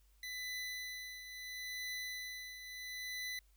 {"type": "tone with tremolo", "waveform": "25% pulse", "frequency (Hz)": 1999, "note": "B6", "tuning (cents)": 20, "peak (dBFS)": -36, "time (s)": [0.23, 3.39], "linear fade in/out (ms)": 2, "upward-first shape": "triangle", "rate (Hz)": 0.74, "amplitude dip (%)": 65, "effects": ["added 50 Hz sine -65 dBFS peak until 3.56 s", "white hiss -75 dBFS RMS until 3.56 s"]}